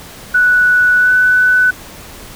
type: tone with pitch glide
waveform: sine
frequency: 1478 to 1496.9 Hz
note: F#6 to F#6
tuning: -2 to +20 cents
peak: -7 dBFS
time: 0.34-1.71 s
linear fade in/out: 10 ms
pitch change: +22 cents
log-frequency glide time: 0.99-1.11 s
effects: pink hiss -34 dBFS RMS until 2.35 s